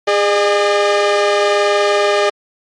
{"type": "tone pair together", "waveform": "sawtooth", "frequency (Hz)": [409.8, 604.2], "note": ["G#4", "D5"], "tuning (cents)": [-23, 49], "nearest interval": "perfect fifth", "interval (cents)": 672, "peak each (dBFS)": -10, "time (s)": [0.07, 2.3], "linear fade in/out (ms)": 10, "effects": ["low-pass 5000 Hz 12 dB/octave", "MP3 48 kbps"]}